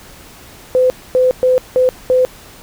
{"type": "tone bursts at uneven times", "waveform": "sine", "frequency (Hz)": 509, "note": "C5", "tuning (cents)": -48, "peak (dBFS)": -8, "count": 5, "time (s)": [[0.75, 0.9], [1.15, 1.31], [1.43, 1.58], [1.76, 1.89], [2.1, 2.25]], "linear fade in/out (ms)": 0, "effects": ["pink hiss -39 dBFS RMS until 2.62 s"]}